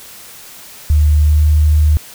sine tone with pitch glide, 75.1 to 76.06 Hz, D2 to D#2, +39 to -39 cents, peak -7 dBFS, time 0.9-1.97 s, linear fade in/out 0 ms, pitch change +22 cents, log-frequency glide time 1.29-1.41 s, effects white hiss -36 dBFS RMS until 2.14 s

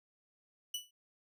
sawtooth tone with exponential decay, 2960 Hz, F#7, in tune, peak -30 dBFS, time 0.74-0.91 s, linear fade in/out 5 ms, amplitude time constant 36 ms, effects none

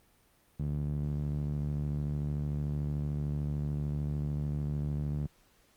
sawtooth tone with band-pass filter, 73.42 Hz, D2, in tune, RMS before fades -33 dBFS, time 0.59-5.27 s, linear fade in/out 10 ms, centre 150 Hz, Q 2, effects pink hiss -66 dBFS RMS until 5.76 s + Opus 32 kbps

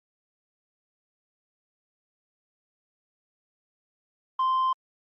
sine tone with tanh clipping, 1042 Hz, C6, 7 cents flat, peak -22 dBFS, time 4.39-4.73 s, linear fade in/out 5 ms, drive 2 dB, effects Opus 48 kbps

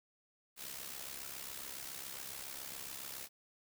white noise with amplitude modulation, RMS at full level -43 dBFS, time 0.56-3.29 s, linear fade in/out 50 ms, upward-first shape sine, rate 67.2 Hz, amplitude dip 65%, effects none

